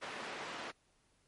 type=band-pass noise; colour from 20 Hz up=white; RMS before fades=-44 dBFS; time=0.01-0.72 s; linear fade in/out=20 ms; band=210 to 2100 Hz; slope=12 dB/octave; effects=pink hiss -73 dBFS RMS until 1.27 s + MP3 48 kbps